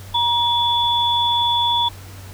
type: tone pair together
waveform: sine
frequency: 949 / 3440 Hz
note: A#5 / A7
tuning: +31 / -40 cents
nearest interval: octave + minor seventh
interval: 2229 cents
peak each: -18 dBFS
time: 0.14-1.89 s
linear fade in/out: 10 ms
effects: added 95 Hz sine -36 dBFS peak until 2.33 s + pink hiss -42 dBFS RMS until 2.33 s